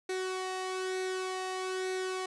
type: tone with flanger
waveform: sawtooth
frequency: 373.5 Hz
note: F#4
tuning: 16 cents sharp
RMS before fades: -35 dBFS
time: 0.09-2.26 s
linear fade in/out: 5 ms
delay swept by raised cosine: 0.49 to 1.09 ms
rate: 1.1 Hz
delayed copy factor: +0.5
effects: resampled to 22050 Hz